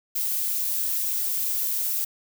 violet noise, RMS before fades -26 dBFS, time 0.15-2.05 s, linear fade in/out 10 ms, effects none

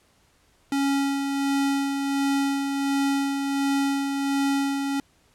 square tone with tremolo, 277.2 Hz, C#4, in tune, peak -21 dBFS, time 0.72-5 s, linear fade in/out 2 ms, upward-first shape sine, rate 1.4 Hz, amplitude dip 40%, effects pink hiss -62 dBFS RMS until 5.34 s + low-pass 11000 Hz 12 dB/octave

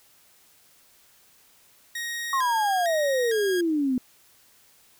sawtooth tone with vibrato, 1751 Hz, A6, 9 cents flat, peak -26 dBFS, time 1.95-3.61 s, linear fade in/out 5 ms, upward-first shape square, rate 1.1 Hz, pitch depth 120 cents each way
sine exponential sweep, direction down, 1108.7 to 246.9 Hz, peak -21 dBFS, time 2.33-3.98 s, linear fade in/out 2 ms
effects white hiss -58 dBFS RMS until 4.99 s

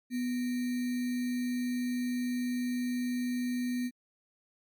sine tone with sample-and-hold, 246.9 Hz, B3, in tune, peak -29 dBFS, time 0.1-3.91 s, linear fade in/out 50 ms, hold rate 2100 Hz, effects MP3 96 kbps

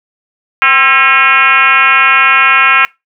sine tone with frequency modulation, 1898 Hz, A#6, 31 cents sharp, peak -4 dBFS, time 0.62-2.85 s, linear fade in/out 0 ms, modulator 280 Hz, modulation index 2.9, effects noise-tail reverb RT60 0.2 s tail -23 dB re dry

